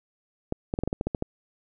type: clicks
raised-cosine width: 2 ms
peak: -13 dBFS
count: 10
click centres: 0.524 / 0.739 / 0.789 / 0.836 / 0.876 / 0.929 / 1.011 / 1.07 / 1.148 / 1.224 s
effects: none